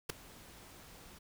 pink noise with ADSR envelope, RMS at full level -32 dBFS, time 0.09-1.19 s, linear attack 10 ms, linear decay 4 ms, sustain -23 dB, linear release 13 ms, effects none

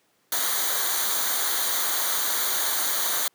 white noise with comb filter, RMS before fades -25 dBFS, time 0.32-3.28 s, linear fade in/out 2 ms, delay 0.38 ms, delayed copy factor -0.75, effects pink hiss -66 dBFS RMS until 3.34 s + high-pass 200 Hz 12 dB/octave

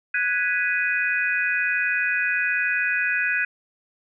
sine chord, G# minor seventh, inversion third, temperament equal, 1480 / 1661.2 / 1975.5 / 2489 Hz, F#6 / G#6 / B6 / D#7, 0 / 0 / 0 / 0 cents, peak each -25 / -25 / -30 / -25 dBFS, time 0.14-3.45 s, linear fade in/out 5 ms, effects none

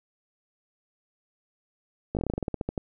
slowing click train, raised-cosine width 2 ms, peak -15 dBFS, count 15, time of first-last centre 2.15-2.778 s, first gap 18 ms, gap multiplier 1.13, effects none

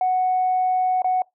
sine tone with dropouts, 740 Hz, F#5, in tune, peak -16 dBFS, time 0.01-1.22 s, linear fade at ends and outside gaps 2 ms, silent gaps 1.02-1.044 s, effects noise-tail reverb RT60 0.2 s tail -26 dB re dry + tanh soft clip ceiling -13 dBFS

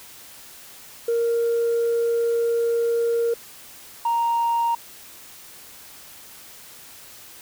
sine tone pair in turn, 466.2 / 932.4 Hz, A#4 / A#5, 0 / 0 cents, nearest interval octave, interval 1200 cents, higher second, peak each -17 dBFS, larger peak neither, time 1.08-3.34 / 4.05-4.75 s, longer first, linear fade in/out 5 ms, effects tanh soft clip ceiling -16 dBFS + white hiss -44 dBFS RMS until 7.41 s

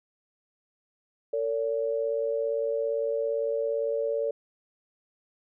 sine tone pair together, 452.5 / 570.1 Hz, A4 / C#5, +48 / +48 cents, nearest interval major third, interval 400 cents, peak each -28 dBFS, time 1.33-4.31 s, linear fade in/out 5 ms, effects none

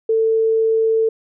sine tone, 446.1 Hz, A4, 24 cents sharp, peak -13 dBFS, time 0.09-1.09 s, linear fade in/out 5 ms, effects none

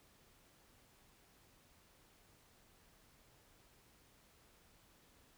silence, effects pink hiss -68 dBFS RMS until 5.37 s

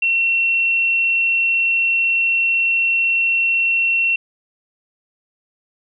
sine tone, 2718 Hz, F7, 48 cents flat, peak -14 dBFS, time 0.02-4.16 s, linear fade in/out 5 ms, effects none

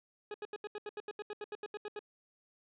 40% pulse tone bursts, 417.9 Hz, G#4, 11 cents sharp, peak -38 dBFS, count 16, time 0.31-1.992 s, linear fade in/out 2 ms, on 32 ms, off 78 ms, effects resampled to 8000 Hz + 12-bit

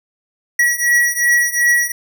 square beating tone pair, 1923 / 1925.7 Hz, B6 / B6, -47 / -44 cents, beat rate 2.7 Hz, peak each -17 / -15 dBFS, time 0.59-1.92 s, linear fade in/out 5 ms, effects none

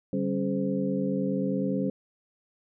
sine tone cluster, 144.4 / 194 / 274.6 / 420.8 / 516 Hz, D3 / G3 / C#4 / G#4 / C5, -29 / -18 / -16 / +23 / -24 cents, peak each -37 / -28 / -30 / -35 / -33 dBFS, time 0.13-1.9 s, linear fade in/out 2 ms, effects none

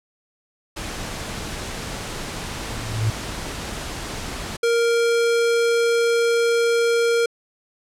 pink noise, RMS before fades -30 dBFS, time 0.76-4.57 s, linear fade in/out 10 ms
sine tone with exponential growth, 110 Hz, A2, in tune, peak -15 dBFS, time 2.45-3.1 s, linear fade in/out 0 ms, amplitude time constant 140 ms
square tone, 466.8 Hz, A#4, 2 cents sharp, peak -17 dBFS, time 4.63-7.26 s, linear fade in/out 5 ms
effects low-pass 9000 Hz 12 dB/octave

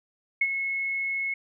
sine tone with ADSR envelope, 2183 Hz, C#7, 27 cents flat, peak -18 dBFS, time 0.41-1.34 s, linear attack 6 ms, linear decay 49 ms, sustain -8 dB, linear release 5 ms, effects none

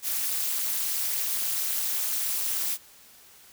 blue noise with amplitude modulation, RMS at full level -24 dBFS, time 0.02-2.78 s, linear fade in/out 50 ms, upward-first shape sine, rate 263 Hz, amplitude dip 100%, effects white hiss -53 dBFS RMS until 3.52 s

